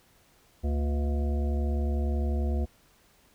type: harmonic tone with a mistuned harmonic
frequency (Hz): 71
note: C#2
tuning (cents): +42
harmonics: 1 / 3 / 5 / 7 / 9 / 10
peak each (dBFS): -25 / -35 / -39 / -42 / -44 / -45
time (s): 0.63-2.66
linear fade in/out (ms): 20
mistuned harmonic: 3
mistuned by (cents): +110
effects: pink hiss -62 dBFS RMS until 3.34 s